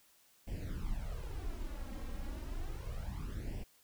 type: noise with flanger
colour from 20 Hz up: brown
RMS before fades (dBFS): -40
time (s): 0.47-3.64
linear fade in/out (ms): 10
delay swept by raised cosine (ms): 0.38 to 3.78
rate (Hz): 0.32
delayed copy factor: +0.9
effects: white hiss -67 dBFS RMS until 3.83 s